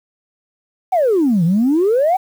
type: exponential two-way sweep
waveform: sine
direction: down then up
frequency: 784 to 159.4 to 784 Hz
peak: -10 dBFS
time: 0.92-2.17 s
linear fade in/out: 10 ms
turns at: 1.44 s
effects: tanh soft clip ceiling -8 dBFS + 7-bit